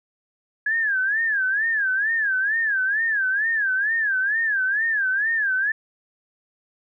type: tone with vibrato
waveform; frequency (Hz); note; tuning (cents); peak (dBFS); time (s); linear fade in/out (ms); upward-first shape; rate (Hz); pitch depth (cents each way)
sine; 1667; G#6; +6; -19; 0.66-5.72; 5; sine; 2.2; 170
effects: none